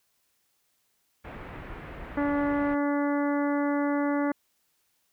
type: low-pass noise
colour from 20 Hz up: pink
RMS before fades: -41 dBFS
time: 1.24-2.75 s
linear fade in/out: 10 ms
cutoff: 2300 Hz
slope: 24 dB/octave
type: harmonic tone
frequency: 287.5 Hz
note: D4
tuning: 37 cents flat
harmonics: 1 / 2 / 3 / 4 / 5 / 6 / 7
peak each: -25 / -31 / -35 / -37 / -39 / -41 / -42 dBFS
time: 2.17-4.32 s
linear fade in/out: 5 ms
effects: white hiss -72 dBFS RMS until 5.12 s